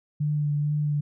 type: tone with vibrato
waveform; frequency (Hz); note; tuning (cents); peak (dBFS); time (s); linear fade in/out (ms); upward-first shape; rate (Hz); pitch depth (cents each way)
sine; 147.9; D3; +13; -22; 0.2-1.01; 10; sine; 2.2; 18
effects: none